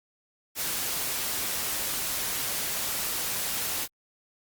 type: noise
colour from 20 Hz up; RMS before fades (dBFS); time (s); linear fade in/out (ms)
white; -30; 0.55-3.88; 50
effects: Opus 48 kbps